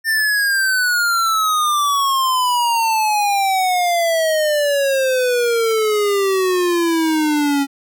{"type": "exponential sweep", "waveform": "square", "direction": "down", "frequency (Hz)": [1808, 275.8], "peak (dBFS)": -15, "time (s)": [0.04, 7.67], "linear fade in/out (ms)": 50, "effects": []}